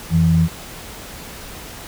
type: tone pair together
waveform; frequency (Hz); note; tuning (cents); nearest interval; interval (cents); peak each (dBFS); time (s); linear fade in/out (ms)
sine; 87.24 / 164.81; F2 / E3; -1 / 0; major seventh; 1101; -18 / -12; 0.1-0.49; 50
effects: pink hiss -35 dBFS RMS until 1.87 s